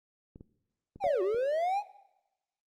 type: clicks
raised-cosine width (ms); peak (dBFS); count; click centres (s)
3; -35; 5; 0.359 / 0.409 / 0.96 / 1.066 / 1.346
type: linear two-way sweep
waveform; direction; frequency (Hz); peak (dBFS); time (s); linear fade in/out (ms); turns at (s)
triangle; down then up; 850 to 354.9 to 850; -25; 1-1.83; 50; 1.22
type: tone with exponential decay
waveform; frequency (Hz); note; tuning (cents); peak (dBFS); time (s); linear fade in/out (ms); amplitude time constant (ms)
sine; 569; C#5; +45; -26; 1.04-1.73; 0; 150
effects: noise-tail reverb RT60 0.9 s tail -17 dB re dry + Opus 48 kbps